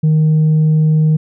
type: tone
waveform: sine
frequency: 155.56 Hz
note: D#3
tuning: in tune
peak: -6 dBFS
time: 0.03-1.17 s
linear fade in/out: 10 ms
effects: tanh soft clip ceiling -7 dBFS